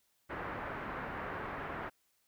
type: low-pass noise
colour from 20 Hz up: white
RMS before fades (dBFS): -41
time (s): 0.29-1.9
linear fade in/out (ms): 20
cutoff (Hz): 1700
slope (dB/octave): 24
effects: white hiss -75 dBFS RMS until 2.27 s